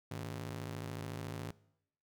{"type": "ring-modulated tone", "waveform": "sawtooth", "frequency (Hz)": 127.3, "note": "C3", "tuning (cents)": -47, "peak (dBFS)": -33, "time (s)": [0.11, 1.51], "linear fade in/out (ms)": 2, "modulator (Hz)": 27, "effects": ["noise-tail reverb RT60 0.8 s tail -22 dB re dry"]}